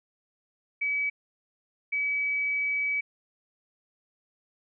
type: tone bursts at uneven times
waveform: sine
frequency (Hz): 2283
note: D7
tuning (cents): -50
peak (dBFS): -25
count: 2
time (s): 0.81-1.1 / 1.92-3.01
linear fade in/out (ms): 10
effects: none